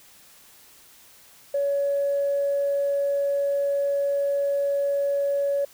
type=tone; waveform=sine; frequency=563 Hz; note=C#5; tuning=27 cents sharp; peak=-20 dBFS; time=1.54-5.65 s; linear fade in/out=5 ms; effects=tanh soft clip ceiling -16 dBFS + white hiss -52 dBFS RMS until 5.73 s